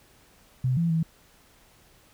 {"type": "tone with pitch steps", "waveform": "sine", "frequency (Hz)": [128.5, 168.3, 162.5], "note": ["C3", "E3", "E3"], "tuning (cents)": [-31, 36, -24], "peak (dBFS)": -21, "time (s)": [0.64, 1.03], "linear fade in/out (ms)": 5, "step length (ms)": 130, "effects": ["pink hiss -58 dBFS RMS until 2.13 s"]}